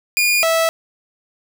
sawtooth tone pair in turn, 2431 / 654.6 Hz, D#7 / E5, -41 / -12 cents, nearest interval octave + major seventh, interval 2271 cents, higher first, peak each -10 dBFS, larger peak neither, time 0.17-0.43 / 0.43-0.69 s, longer neither, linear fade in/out 0 ms, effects none

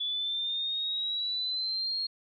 sine exponential sweep, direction up, 3436 to 4283 Hz, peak -29 dBFS, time 0-2.07 s, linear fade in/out 10 ms, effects none

